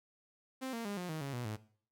sawtooth tone with pitch steps, 261.8 / 230.6 / 203 / 178.81 / 157.48 / 138.68 / 122.13 / 107.56 Hz, C4 / A#3 / G#3 / F3 / D#3 / C#3 / B2 / A2, +1 / -19 / -39 / +41 / +21 / +1 / -19 / -39 cents, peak -34 dBFS, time 0.61-1.57 s, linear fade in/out 20 ms, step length 120 ms, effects noise-tail reverb RT60 0.5 s tail -18 dB re dry

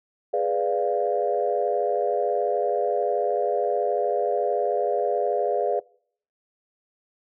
sine chord, G# diminished seventh, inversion none, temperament equal, 415.3 / 493.9 / 587.3 / 698.5 Hz, G#4 / B4 / D5 / F5, 0 / 0 / 0 / 0 cents, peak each -26 dBFS, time 0.33-5.8 s, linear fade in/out 10 ms, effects noise-tail reverb RT60 0.6 s tail -25 dB re dry + tanh soft clip ceiling -10 dBFS

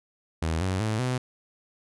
sawtooth tone with pitch steps, 80.7 / 93.78 / 108.97 / 126.63 Hz, E2 / F#2 / A2 / B2, -36 / +24 / -16 / +44 cents, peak -21 dBFS, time 0.42-1.18 s, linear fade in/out 5 ms, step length 190 ms, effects resampled to 24000 Hz

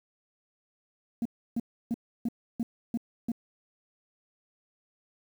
sine tone bursts, 233.1 Hz, A#3, in tune, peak -24 dBFS, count 7, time 1.22-3.318 s, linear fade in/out 2 ms, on 34 ms, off 310 ms, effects tanh soft clip ceiling -24 dBFS + 9-bit

